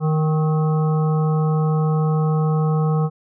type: harmonic tone with a mistuned harmonic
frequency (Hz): 155.56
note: D#3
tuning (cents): 0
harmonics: 1 / 3 / 5 / 7 / 8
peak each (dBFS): -16 / -26 / -30 / -33 / -34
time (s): 0-3.1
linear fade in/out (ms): 50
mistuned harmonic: 8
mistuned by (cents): +51
effects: none